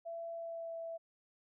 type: tone with pitch glide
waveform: sine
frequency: 670 to 662.3 Hz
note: E5 to E5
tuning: +28 to +8 cents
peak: -40 dBFS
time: 0.05-0.98 s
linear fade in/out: 20 ms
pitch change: -20 cents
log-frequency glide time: 0.33-0.76 s
effects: none